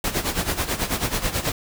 pink noise with tremolo, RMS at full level -22 dBFS, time 0.04-1.52 s, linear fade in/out 2 ms, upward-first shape sine, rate 9.2 Hz, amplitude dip 75%, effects none

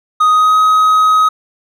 triangle tone with pitch glide, 1247 to 1264.4 Hz, D#6 to D#6, +3 to +27 cents, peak -5 dBFS, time 0.2-1.29 s, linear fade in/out 10 ms, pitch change +24 cents, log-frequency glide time 0.3-0.58 s, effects none

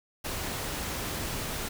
pink noise, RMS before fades -34 dBFS, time 0.24-1.69 s, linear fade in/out 10 ms, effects none

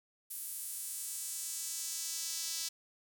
sawtooth tone with high-pass filter sweep, 328.7 Hz, E4, 5 cents flat, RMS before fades -40 dBFS, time 0.3-2.69 s, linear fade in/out 10 ms, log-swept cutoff 11000 to 5200 Hz, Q 1.6, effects none

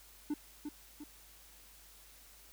triangle tone with echo, 296.1 Hz, D4, 14 cents sharp, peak -30 dBFS, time 0.3-0.34 s, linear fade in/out 5 ms, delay 350 ms, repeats 2, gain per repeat -6 dB, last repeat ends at 1.04 s, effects added 50 Hz sine -63 dBFS peak until 2.52 s + white hiss -59 dBFS RMS until 2.52 s

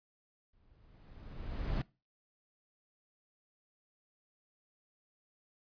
brown noise with exponential growth, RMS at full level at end -31 dBFS, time 0.53-1.82 s, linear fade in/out 5 ms, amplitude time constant 280 ms, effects noise-tail reverb RT60 0.3 s tail -22 dB re dry + resampled to 11025 Hz

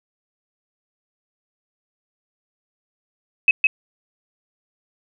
sine tone with echo, 2566 Hz, E7, 47 cents flat, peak -9 dBFS, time 3.48-3.51 s, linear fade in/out 2 ms, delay 160 ms, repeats 1, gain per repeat -2 dB, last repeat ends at 3.67 s, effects none

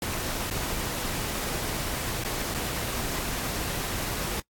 pink noise with dropouts, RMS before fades -31 dBFS, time 0.02-4.4 s, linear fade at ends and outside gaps 2 ms, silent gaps 0.502-0.51 / 2.238-2.247 / 2.542-2.546 s, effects noise-tail reverb RT60 0.1 s tail -21 dB re dry + AAC 64 kbps

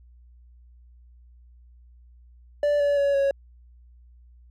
triangle tone with pitch steps, 584 / 573.6 / 563.5 / 553.5 Hz, D5 / D5 / C#5 / C#5, -10 / -41 / +28 / -3 cents, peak -17 dBFS, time 2.63-3.31 s, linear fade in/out 2 ms, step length 170 ms, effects added 60 Hz sine -49 dBFS peak until 4.5 s

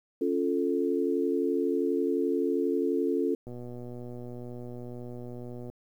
sine chord, Db augmented, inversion none, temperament equal, 277.2 / 349.2 / 440 Hz, Db4 / F4 / A4, 0 / 0 / 0 cents, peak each -29 dBFS, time 0.21-3.35 s, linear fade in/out 5 ms
click train, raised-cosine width 2 ms, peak -29 dBFS, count 273, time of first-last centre 3.47-5.7 s, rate 122 Hz
effects 10-bit

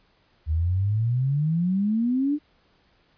sine exponential sweep, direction up, 75.1 to 303.2 Hz, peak -20 dBFS, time 0.46-2.39 s, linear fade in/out 50 ms, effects pink hiss -63 dBFS RMS until 3.17 s + resampled to 11025 Hz

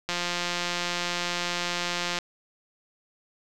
click train, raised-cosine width 0.2 ms, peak -11 dBFS, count 368, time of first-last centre 0.09-2.187 s, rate 175 Hz, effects none

